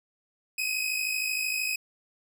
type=tone pair together; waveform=sawtooth; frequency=2501 / 2554 Hz; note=D#7 / D#7; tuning=+8 / +45 cents; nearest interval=unison; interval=37 cents; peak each=-27 dBFS; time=0.58-1.76 s; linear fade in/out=5 ms; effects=none